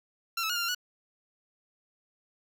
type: tone with pitch steps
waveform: 15% pulse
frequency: 1364 / 1304 / 1436 / 1397 / 1380 / 1467 Hz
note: F6 / E6 / F6 / F6 / F6 / F#6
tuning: -41 / -19 / +48 / 0 / -21 / -15 cents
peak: -22 dBFS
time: 0.37-0.748 s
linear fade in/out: 5 ms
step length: 63 ms
effects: none